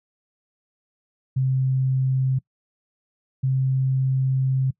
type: tone pair in turn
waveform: sine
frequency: 131.4 / 132.06 Hz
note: C3 / C3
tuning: +8 / +16 cents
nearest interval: unison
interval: 8 cents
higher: second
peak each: -18 dBFS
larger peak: neither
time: 1.36-2.39 / 3.43-4.71 s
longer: second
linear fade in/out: 10 ms
effects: noise-tail reverb RT60 0.1 s tail -23 dB re dry